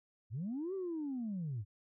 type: linear two-way sweep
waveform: sine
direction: up then down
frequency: 92.7 to 393.2 to 92.7 Hz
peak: -35 dBFS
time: 0.3-1.65 s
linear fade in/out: 50 ms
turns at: 0.74 s
effects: tanh soft clip ceiling -33 dBFS